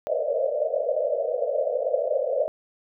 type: band-pass noise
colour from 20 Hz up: white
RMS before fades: -25 dBFS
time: 0.07-2.48 s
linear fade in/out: 0 ms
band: 480 to 640 Hz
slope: 96 dB/octave
effects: none